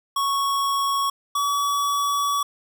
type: tone pair in turn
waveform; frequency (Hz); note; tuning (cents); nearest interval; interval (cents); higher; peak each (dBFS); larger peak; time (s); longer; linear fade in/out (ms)
square; 1108.7 / 1137.9; C#6 / C#6; 0 / +45; unison; 45; second; -21; neither; 0.16-1.1 / 1.35-2.43; second; 5
effects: none